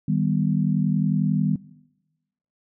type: chord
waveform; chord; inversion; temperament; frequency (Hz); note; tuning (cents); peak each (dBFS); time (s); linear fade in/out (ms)
sine; Eb augmented; none; equal; 155.56 / 196 / 246.9; Eb3 / G3 / B3; 0 / 0 / 0; -22 / -23 / -26; 0.08-1.56; 5
effects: noise-tail reverb RT60 1.0 s tail -20 dB re dry